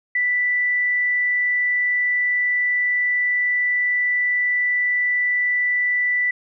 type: tone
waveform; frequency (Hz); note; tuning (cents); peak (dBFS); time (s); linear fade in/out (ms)
sine; 1975.5; B6; 0; -17; 0.15-6.31; 5
effects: none